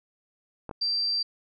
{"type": "clicks", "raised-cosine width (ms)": 1, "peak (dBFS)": -22, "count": 2, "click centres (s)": [0.693, 0.712]}
{"type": "tone", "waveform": "sine", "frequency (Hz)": 4699, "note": "D8", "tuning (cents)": 0, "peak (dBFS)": -24, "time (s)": [0.81, 1.23], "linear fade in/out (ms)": 10}
{"effects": []}